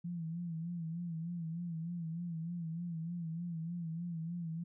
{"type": "tone with vibrato", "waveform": "sine", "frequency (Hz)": 167.9, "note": "E3", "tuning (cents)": 32, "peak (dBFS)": -37, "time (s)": [0.04, 4.64], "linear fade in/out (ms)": 10, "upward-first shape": "sine", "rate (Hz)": 3.3, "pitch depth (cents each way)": 76, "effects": []}